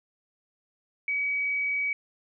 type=tone; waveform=sine; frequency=2271 Hz; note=C#7; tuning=41 cents sharp; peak=-25 dBFS; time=1.08-1.93 s; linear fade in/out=2 ms; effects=none